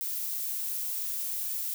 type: noise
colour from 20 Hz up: violet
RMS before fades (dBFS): -33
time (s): 0.01-1.74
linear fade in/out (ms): 0
effects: none